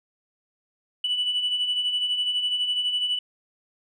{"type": "beating tone pair", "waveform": "sine", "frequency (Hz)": [2955, 2967], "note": ["F#7", "F#7"], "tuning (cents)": [-3, 4], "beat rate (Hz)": 12, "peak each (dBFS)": [-30, -22], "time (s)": [1.04, 3.19], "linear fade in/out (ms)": 5, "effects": ["tanh soft clip ceiling -18 dBFS"]}